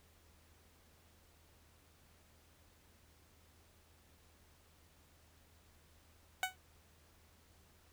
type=tone with exponential decay; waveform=15% pulse; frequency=747 Hz; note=F#5; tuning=16 cents sharp; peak=-23 dBFS; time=6.43-6.56 s; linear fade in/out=1 ms; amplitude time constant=27 ms; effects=added 80 Hz sine -68 dBFS peak until 7.92 s + pink hiss -68 dBFS RMS until 7.92 s